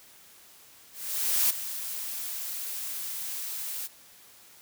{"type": "noise with ADSR envelope", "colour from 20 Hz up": "blue", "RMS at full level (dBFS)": -23, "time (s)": [0.92, 3.88], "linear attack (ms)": 580, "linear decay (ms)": 10, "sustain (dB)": -12, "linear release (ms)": 26, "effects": ["white hiss -54 dBFS RMS until 4.61 s", "high-pass 60 Hz 12 dB/octave"]}